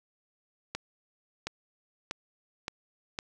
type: accelerating click train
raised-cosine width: 0.2 ms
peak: -16 dBFS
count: 5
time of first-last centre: 0.75-3.189 s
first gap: 720 ms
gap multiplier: 0.89
effects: 9-bit